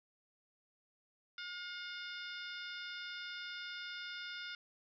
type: harmonic tone with a mistuned harmonic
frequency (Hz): 715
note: F5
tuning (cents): +41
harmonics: 2 / 3 / 4 / 5 / 6 / 7 / 8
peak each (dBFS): -46 / -51 / -52 / -49 / -59 / -53 / -61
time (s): 1.38-4.55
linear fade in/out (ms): 2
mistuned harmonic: 8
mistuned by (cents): -60
effects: none